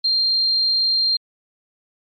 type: tone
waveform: sine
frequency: 4186 Hz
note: C8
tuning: in tune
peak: -13 dBFS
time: 0.04-1.17 s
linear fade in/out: 10 ms
effects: tanh soft clip ceiling -14 dBFS + MP3 32 kbps